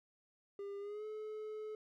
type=tone with pitch glide; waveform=triangle; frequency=401 to 429.8 Hz; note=G4 to A4; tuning=+39 to -41 cents; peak=-40 dBFS; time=0.59-1.75 s; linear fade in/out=2 ms; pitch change=+120 cents; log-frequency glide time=0.79-1.05 s; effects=none